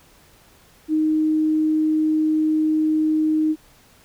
sine tone, 311.1 Hz, D#4, in tune, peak -16 dBFS, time 0.88-3.56 s, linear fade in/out 50 ms, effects pink hiss -53 dBFS RMS until 4.04 s

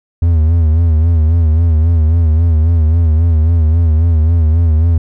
triangle tone with vibrato, 81.2 Hz, E2, 26 cents flat, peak -5 dBFS, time 0.22-4.98 s, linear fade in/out 5 ms, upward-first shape sine, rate 3.7 Hz, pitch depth 85 cents each way, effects none

